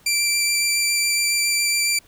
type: tone with vibrato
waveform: 15% pulse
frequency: 2349 Hz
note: D7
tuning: in tune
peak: -11 dBFS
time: 0.06-1.99 s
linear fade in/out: 5 ms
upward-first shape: square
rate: 7.2 Hz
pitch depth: 9 cents each way
effects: pink hiss -54 dBFS RMS until 2.07 s